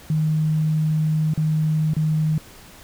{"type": "tone with dropouts", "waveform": "sine", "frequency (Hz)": 155.56, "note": "D#3", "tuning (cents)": 0, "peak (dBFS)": -17, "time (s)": [0.1, 2.38], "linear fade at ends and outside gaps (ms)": 2, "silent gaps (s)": [[1.337, 1.375], [1.936, 1.966]], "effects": ["pink hiss -45 dBFS RMS until 2.83 s"]}